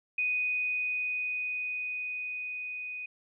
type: tone with level ramp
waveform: sine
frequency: 2489 Hz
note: D#7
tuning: in tune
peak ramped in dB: -26 to -36 dBFS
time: 0.18-3.06 s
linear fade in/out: 5 ms
effects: none